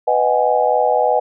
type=chord; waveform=sine; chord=G# minor seventh; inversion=first; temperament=just; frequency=498.4 / 623 / 747.5 / 830.6 Hz; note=B4 / D#5 / F#5 / G#5; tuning=+16 / +2 / +17 / 0 cents; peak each=-18 dBFS; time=0.07-1.2 s; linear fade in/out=10 ms; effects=none